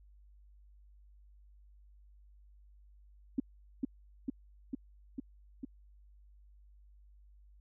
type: tone with echo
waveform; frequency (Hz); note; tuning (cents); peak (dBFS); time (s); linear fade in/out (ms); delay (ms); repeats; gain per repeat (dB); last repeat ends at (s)
sine; 265; C4; +22; -26; 3.38-3.4; 5; 450; 5; -2; 5.65
effects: added 50 Hz sine -57 dBFS peak until 7.6 s